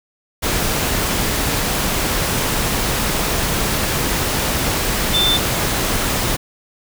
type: tone in noise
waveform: sine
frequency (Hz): 3551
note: A7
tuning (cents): +15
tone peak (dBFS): -14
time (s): 5.13-5.38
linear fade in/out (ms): 20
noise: pink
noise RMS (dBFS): -19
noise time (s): 0.42-6.37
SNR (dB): +2
effects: none